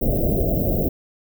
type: band-stop noise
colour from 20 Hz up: pink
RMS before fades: -20 dBFS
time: 0.01-0.89 s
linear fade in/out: 10 ms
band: 680 to 15000 Hz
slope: 96 dB/octave
effects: none